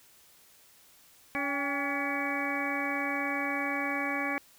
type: harmonic tone with a mistuned harmonic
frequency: 283 Hz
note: C#4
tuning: 36 cents sharp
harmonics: 1 / 2 / 3 / 4 / 5 / 6 / 7 / 8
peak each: -35 / -39 / -38 / -38 / -44 / -37 / -39 / -34 dBFS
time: 1.35-4.38 s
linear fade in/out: 0 ms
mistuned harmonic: 3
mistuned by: -86 cents
effects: white hiss -59 dBFS RMS until 4.58 s